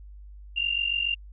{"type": "tone pair together", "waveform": "sine", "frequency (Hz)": [2765, 2812], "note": ["F7", "F7"], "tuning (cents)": [-18, 11], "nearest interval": "unison", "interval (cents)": 29, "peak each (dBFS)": -27, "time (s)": [0.56, 1.15], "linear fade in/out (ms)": 10, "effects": ["added 50 Hz sine -42 dBFS peak until 1.32 s"]}